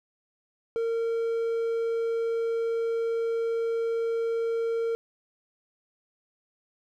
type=tone; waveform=triangle; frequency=458.8 Hz; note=A#4; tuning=28 cents flat; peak=-23 dBFS; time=0.76-4.95 s; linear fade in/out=0 ms; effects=none